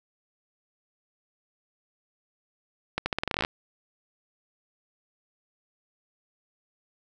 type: accelerating click train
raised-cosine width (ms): 0.3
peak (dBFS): -10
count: 14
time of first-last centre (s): 2.98-3.449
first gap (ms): 80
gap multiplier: 0.85
effects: none